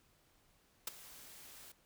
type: noise with ADSR envelope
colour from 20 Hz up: white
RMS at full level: -36 dBFS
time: 0.87-1.72 s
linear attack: 5 ms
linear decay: 15 ms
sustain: -19 dB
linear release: 5 ms
effects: pink hiss -71 dBFS RMS until 1.85 s